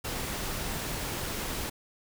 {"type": "noise", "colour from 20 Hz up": "pink", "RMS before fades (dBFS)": -34, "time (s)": [0.04, 1.7], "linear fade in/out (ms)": 10, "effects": []}